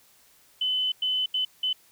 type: tone bursts at uneven times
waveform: sine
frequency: 3024 Hz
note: F#7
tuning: 37 cents sharp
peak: -23 dBFS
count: 4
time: 0.61-0.92 / 1.02-1.26 / 1.34-1.45 / 1.63-1.73 s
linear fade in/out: 5 ms
effects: white hiss -59 dBFS RMS until 1.91 s